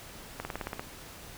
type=slowing click train; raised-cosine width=0.5 ms; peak=-19 dBFS; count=8; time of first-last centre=0.4-0.795 s; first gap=50 ms; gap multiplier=1.04; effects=pink hiss -47 dBFS RMS until 1.37 s